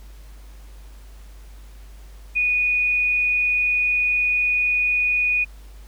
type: tone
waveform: sine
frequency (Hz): 2469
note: D#7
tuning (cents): -14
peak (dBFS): -17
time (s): 2.35-5.45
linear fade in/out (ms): 20
effects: added 50 Hz sine -39 dBFS peak until 5.87 s + pink hiss -53 dBFS RMS until 5.87 s